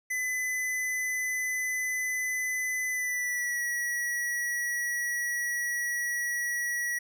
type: tone with pitch glide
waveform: square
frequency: 2011 to 1925.7 Hz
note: B6 to B6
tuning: +31 to -44 cents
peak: -29 dBFS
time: 0.1-6.99 s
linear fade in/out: 10 ms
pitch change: -75 cents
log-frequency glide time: 2.9-3.61 s
effects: none